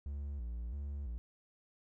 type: tone with vibrato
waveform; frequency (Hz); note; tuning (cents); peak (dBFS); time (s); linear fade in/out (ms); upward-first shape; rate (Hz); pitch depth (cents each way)
triangle; 64.5; C2; -24; -36; 0.06-1.18; 0; square; 1.5; 170
effects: none